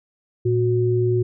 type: tone pair together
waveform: sine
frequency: 115.1 / 365.4 Hz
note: A#2 / F#4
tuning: -22 / -22 cents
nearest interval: octave + minor sixth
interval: 2000 cents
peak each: -19 dBFS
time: 0.45-1.23 s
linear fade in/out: 10 ms
effects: none